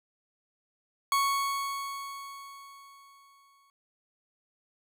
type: tone with exponential decay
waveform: 40% pulse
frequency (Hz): 1108.7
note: C#6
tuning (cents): 0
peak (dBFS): -22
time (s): 1.12-3.7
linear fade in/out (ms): 1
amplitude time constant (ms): 560
effects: none